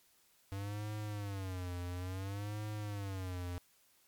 square tone with vibrato, 97 Hz, G2, 18 cents flat, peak -39 dBFS, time 0.52-3.58 s, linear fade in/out 0 ms, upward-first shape sine, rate 0.58 Hz, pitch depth 160 cents each way, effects white hiss -69 dBFS RMS until 4.07 s + MP3 96 kbps

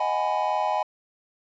triangle chord, G# minor seventh, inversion second, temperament just, 623 / 747.5 / 830.6 / 996.7 Hz, D#5 / F#5 / G#5 / B5, +2 / +17 / 0 / +16 cents, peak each -27 / -27 / -24 / -27 dBFS, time 0-0.83 s, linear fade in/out 5 ms, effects resampled to 16000 Hz

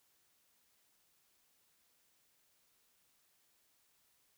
silence, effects white hiss -74 dBFS RMS until 4.37 s

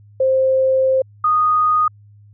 sine tone pair in turn, 526 / 1237.4 Hz, C5 / D#6, +9 / -10 cents, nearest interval octave + minor third, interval 1481 cents, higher second, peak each -12 dBFS, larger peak neither, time 0.2-1.02 / 1.24-1.88 s, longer first, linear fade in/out 5 ms, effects added 103 Hz sine -43 dBFS peak until 2.33 s

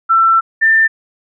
sine tone pair in turn, 1340 / 1788.7 Hz, E6 / A6, +28 / +28 cents, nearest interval perfect fourth, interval 500 cents, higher second, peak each -7 dBFS, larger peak neither, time 0.09-0.41 / 0.61-0.88 s, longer first, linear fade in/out 20 ms, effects none

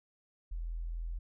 sine tone, 41.77 Hz, E1, 24 cents sharp, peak -35 dBFS, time 0.51-1.19 s, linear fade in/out 10 ms, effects none

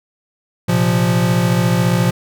square chord, Bb suspended second, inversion none, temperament equal, 116.54 / 130.81 / 174.61 Hz, Bb2 / C3 / F3, 0 / 0 / 0 cents, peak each -18 / -21 / -16 dBFS, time 0.68-2.11 s, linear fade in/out 10 ms, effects none

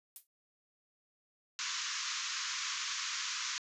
violet noise with exponential decay, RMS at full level -40 dBFS, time 0.16-0.27 s, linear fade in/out 1 ms, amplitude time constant 22 ms
white band-pass noise, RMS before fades -38 dBFS, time 1.59-3.58 s, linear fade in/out 0 ms, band 1000 to 7000 Hz, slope 96 dB/octave
effects resampled to 32000 Hz

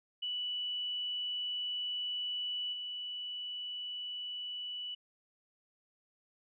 sine tone with level steps, 2960 Hz, F#7, in tune, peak -34 / -38 dBFS, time 0.22-4.95 s, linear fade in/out 10 ms, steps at 2.72 s, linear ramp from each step 20 ms, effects none

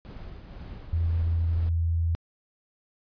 brown noise with tremolo, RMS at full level -39 dBFS, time 0.05-1.69 s, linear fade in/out 0 ms, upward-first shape sine, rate 2 Hz, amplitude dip 35%
sine tone with vibrato, 83.3 Hz, E2, 19 cents sharp, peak -22 dBFS, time 0.93-2.15 s, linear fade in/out 0 ms, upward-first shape triangle, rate 20 Hz, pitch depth 34 cents each way
effects resampled to 11025 Hz

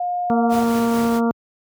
sine tone, 712 Hz, F5, 33 cents sharp, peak -20 dBFS, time 0-0.63 s, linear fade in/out 5 ms
harmonic tone, 232.1 Hz, A#3, 7 cents flat, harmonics 1 / 2 / 3 / 4 / 5 / 6, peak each -17 / -23 / -27 / -29 / -31 / -33 dBFS, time 0.3-1.31 s, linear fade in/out 0 ms
pink noise with tremolo, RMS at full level -30 dBFS, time 0.49-1.21 s, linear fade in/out 50 ms, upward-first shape triangle, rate 4.5 Hz, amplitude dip 35%
effects high-pass 80 Hz 12 dB/octave

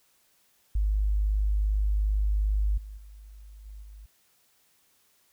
sine tone with level steps, 51.3 Hz, G#1, 21 cents flat, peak -22 / -38 / -44 / -40 / -43 dBFS, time 0.75-4.06 s, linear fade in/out 5 ms, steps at 2.77 / 2.97 / 3.65 / 3.82 s, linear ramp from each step 10 ms, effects white hiss -66 dBFS RMS until 5.32 s

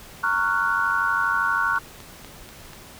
sine chord, Gb major seventh, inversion first, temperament just, 925 / 1110 / 1387.5 / 1480 Hz, Bb5 / Db6 / F6 / Gb6, -14 / +2 / -12 / 0 cents, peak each -29 / -25 / -25 / -23 dBFS, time 0.23-1.79 s, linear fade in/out 10 ms
click train, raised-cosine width 0.2 ms, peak -24 dBFS, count 5, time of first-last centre 1.76-2.733 s, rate 4.11 Hz
effects pink hiss -44 dBFS RMS until 2.99 s

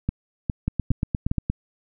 two click trains, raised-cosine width 5 ms, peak -10 / -10 dBFS, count 8 / 4, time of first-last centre 0.68-1.5 / 0.09-1.314 s, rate 8.54 / 2.45 Hz, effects none

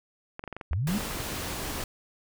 clicks, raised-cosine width 0.5 ms, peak -22 dBFS, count 9, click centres 0.394 / 0.439 / 0.477 / 0.527 / 0.566 / 0.612 / 0.732 / 1.007 / 1.111 s
sine linear sweep, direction up, 64.4 to 220 Hz, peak -25 dBFS, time 0.71-0.98 s, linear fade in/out 0 ms
pink noise, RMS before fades -34 dBFS, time 0.87-1.84 s, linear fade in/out 2 ms
effects none

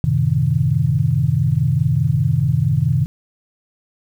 sine chord, F# diminished seventh, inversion none, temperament equal, 92.5 / 110 / 130.81 / 155.56 Hz, F#2 / A2 / C3 / Eb3, 0 / 0 / 0 / 0 cents, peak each -23 / -22 / -17 / -18 dBFS, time 0.04-3.06 s, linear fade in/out 0 ms, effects 8-bit

